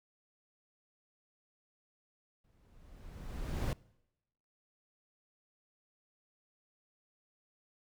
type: noise with exponential growth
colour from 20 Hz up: brown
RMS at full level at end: -30 dBFS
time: 2.44-3.73 s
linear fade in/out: 2 ms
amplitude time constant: 280 ms
effects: noise-tail reverb RT60 0.9 s tail -24 dB re dry